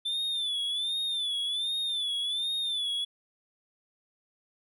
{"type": "tone with vibrato", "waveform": "triangle", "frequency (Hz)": 3520, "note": "A7", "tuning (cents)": 0, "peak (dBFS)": -27, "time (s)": [0.05, 3.05], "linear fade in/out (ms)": 10, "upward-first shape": "sine", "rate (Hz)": 1.3, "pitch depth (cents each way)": 94, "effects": []}